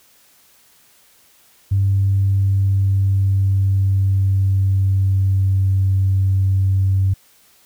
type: tone with pitch glide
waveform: sine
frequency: 98.1 to 95.97 Hz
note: G2 to G2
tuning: +2 to -36 cents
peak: -12 dBFS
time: 1.71-7.14 s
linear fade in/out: 10 ms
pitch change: -38 cents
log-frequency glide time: 1.84-5.85 s
effects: tanh soft clip ceiling -8 dBFS + white hiss -53 dBFS RMS until 7.65 s